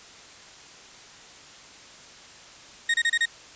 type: tone bursts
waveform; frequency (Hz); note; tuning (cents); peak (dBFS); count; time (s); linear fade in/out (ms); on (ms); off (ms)
35% pulse; 1861; A#6; -3; -18; 5; 2.89-3.256; 5; 50; 29
effects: white hiss -47 dBFS RMS until 3.55 s + resampled to 16000 Hz